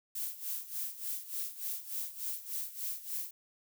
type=noise with tremolo; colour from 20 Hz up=violet; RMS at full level=-36 dBFS; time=0.15-3.31 s; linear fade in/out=5 ms; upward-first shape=sine; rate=3.4 Hz; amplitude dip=80%; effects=none